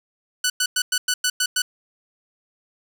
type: tone bursts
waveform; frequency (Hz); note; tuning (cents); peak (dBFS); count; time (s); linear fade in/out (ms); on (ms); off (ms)
10% pulse; 1487; F#6; +8; -10; 8; 0.44-1.62; 5; 60; 100
effects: none